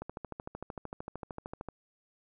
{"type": "click train", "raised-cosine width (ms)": 1, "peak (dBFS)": -25, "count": 23, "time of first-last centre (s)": [0.02, 1.687], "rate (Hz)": 13.2, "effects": []}